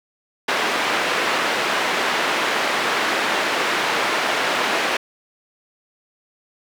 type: band-pass noise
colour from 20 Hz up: white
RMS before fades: -21 dBFS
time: 0.48-4.97 s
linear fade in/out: 5 ms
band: 310 to 2200 Hz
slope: 12 dB/octave
effects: none